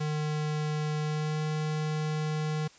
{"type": "tone with pitch glide", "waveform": "square", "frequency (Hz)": [152, 153.77], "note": ["D#3", "D#3"], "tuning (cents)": [-40, -20], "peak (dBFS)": -29, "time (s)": [0, 2.68], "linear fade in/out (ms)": 10, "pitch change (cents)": 20, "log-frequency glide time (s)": [1.02, 1.4], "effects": ["white hiss -56 dBFS RMS until 2.78 s", "resampled to 16000 Hz"]}